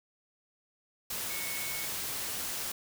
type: tone in noise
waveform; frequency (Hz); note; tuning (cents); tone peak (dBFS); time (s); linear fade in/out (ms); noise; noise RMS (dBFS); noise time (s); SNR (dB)
sine; 2207; C#7; -8; -41; 1.3-1.86; 5; white; -36; 1.1-2.72; -8
effects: none